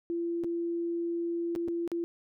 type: tone with dropouts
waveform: sine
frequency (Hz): 340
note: F4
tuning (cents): -46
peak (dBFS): -29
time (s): 0.1-2.04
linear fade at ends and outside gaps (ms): 0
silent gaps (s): 0.437-0.444 / 1.552-1.56 / 1.678-1.684 / 1.877-1.917
effects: none